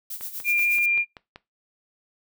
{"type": "noise with tremolo", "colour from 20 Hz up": "violet", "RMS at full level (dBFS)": -32, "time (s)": [0.1, 0.86], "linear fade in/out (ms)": 5, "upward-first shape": "sine", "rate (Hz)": 8.2, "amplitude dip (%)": 70}
{"type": "click train", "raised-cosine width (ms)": 0.3, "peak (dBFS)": -24, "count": 7, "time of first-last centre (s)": [0.21, 1.359], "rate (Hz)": 5.22}
{"type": "tone", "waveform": "sine", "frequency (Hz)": 2399, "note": "D7", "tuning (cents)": 36, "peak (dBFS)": -19, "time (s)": [0.44, 1.05], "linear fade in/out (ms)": 50}
{"effects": ["noise-tail reverb RT60 0.2 s tail -18 dB re dry"]}